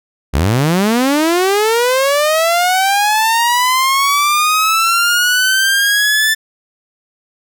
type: linear sweep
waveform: sawtooth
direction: up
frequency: 59.7 to 1768 Hz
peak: -7 dBFS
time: 0.33-6.35 s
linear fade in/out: 20 ms
effects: none